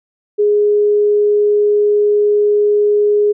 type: tone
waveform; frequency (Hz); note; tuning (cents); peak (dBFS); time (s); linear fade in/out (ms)
sine; 415.3; G#4; 0; -9; 0.38-3.33; 20
effects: none